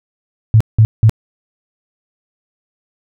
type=tone bursts; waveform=sine; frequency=110.1 Hz; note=A2; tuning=2 cents sharp; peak=-4 dBFS; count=3; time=0.54-1.095 s; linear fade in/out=0 ms; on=65 ms; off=180 ms; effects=none